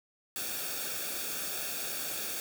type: noise with comb filter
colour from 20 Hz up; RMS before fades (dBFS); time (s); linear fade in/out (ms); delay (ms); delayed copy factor
white; -36; 0.36-2.4; 0; 0.99; -0.65
effects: none